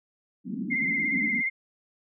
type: band-pass noise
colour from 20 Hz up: pink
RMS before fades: -33 dBFS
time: 0.44-1.43 s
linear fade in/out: 50 ms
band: 190 to 280 Hz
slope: 48 dB/octave
type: tone with vibrato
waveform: sine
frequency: 2093 Hz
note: C7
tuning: in tune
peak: -24 dBFS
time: 0.7-1.5 s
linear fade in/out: 20 ms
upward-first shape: sine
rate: 17 Hz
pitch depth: 45 cents each way
effects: none